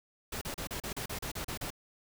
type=noise bursts; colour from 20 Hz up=pink; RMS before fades=-38 dBFS; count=11; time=0.32-1.704 s; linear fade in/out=5 ms; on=94 ms; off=35 ms; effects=none